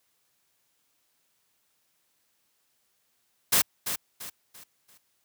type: noise with echo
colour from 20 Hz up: white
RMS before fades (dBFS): -21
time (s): 3.52-3.62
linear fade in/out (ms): 10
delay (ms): 340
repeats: 4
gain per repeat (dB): -9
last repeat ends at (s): 4.98
effects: white hiss -72 dBFS RMS until 5.24 s + high-pass 60 Hz 12 dB/octave